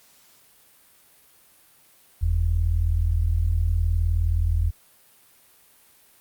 sine tone pair together, 43.66 / 83 Hz, F1 / E2, 0 / +12 cents, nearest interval major seventh, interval 1112 cents, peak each -22 / -21 dBFS, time 2.21-4.71 s, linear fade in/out 20 ms, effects white hiss -56 dBFS RMS until 6.2 s + Opus 48 kbps

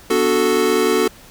square chord, B minor seventh, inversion none, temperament equal, 246.9 / 293.7 / 370 / 440 Hz, B3 / D4 / F#4 / A4, 0 / 0 / 0 / 0 cents, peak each -24 / -24 / -19 / -18 dBFS, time 0.1-1.08 s, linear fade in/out 5 ms, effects pink hiss -44 dBFS RMS until 1.3 s

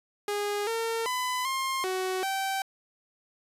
sawtooth tone with pitch steps, 410.9 / 455.7 / 1004 / 1063 / 373.4 / 775 Hz, G#4 / A#4 / B5 / C6 / F#4 / G5, -18 / -39 / +28 / +27 / +16 / -20 cents, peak -24 dBFS, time 0.28-2.62 s, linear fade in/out 2 ms, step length 390 ms, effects resampled to 32000 Hz

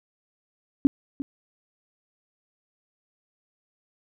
sine tone with echo, 277 Hz, C#4, 1 cent flat, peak -12 dBFS, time 0.85-0.87 s, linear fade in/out 0 ms, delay 350 ms, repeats 1, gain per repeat -15 dB, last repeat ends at 1.22 s, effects none

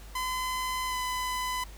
sawtooth tone with pitch glide, 1019 to 1006.1 Hz, C6 to B5, -46 to +32 cents, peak -26 dBFS, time 0.15-1.64 s, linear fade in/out 5 ms, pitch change -22 cents, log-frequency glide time 0.87-0.95 s, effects added 50 Hz sine -44 dBFS peak until 1.77 s + pink hiss -52 dBFS RMS until 1.77 s

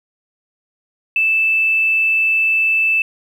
triangle tone with tanh clipping, 2637 Hz, E7, in tune, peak -12 dBFS, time 1.16-3.02 s, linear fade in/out 2 ms, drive 2 dB, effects none

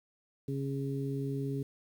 harmonic tone, 137.5 Hz, C#3, 14 cents flat, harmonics 1 / 2 / 3, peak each -34 / -37 / -39 dBFS, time 0.48-1.63 s, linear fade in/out 5 ms, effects 10-bit

